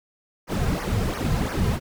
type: noise with flanger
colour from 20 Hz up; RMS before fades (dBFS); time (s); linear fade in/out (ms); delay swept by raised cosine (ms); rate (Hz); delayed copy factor
brown; -24; 0.47-1.8; 50; 0.25 to 3.55; 2.9; -0.9
effects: none